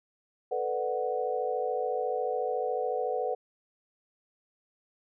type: chord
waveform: sine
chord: B minor seventh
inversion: third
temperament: equal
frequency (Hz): 440 / 493.9 / 587.3 / 740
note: A4 / B4 / D5 / F#5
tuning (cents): 0 / 0 / 0 / 0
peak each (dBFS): -34 / -31 / -37 / -33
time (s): 0.51-3.35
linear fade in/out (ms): 10
effects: none